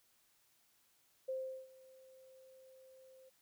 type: tone with ADSR envelope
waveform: sine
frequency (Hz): 523.3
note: C5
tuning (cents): 0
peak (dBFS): -36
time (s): 1.28-3.3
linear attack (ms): 11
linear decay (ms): 380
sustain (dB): -22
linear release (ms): 17
effects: white hiss -73 dBFS RMS until 3.41 s